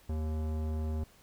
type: tone with tanh clipping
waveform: sine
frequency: 78 Hz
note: D#2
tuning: 5 cents sharp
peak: -33 dBFS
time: 0.09-1.04 s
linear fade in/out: 5 ms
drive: 18 dB
effects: pink hiss -61 dBFS RMS until 1.22 s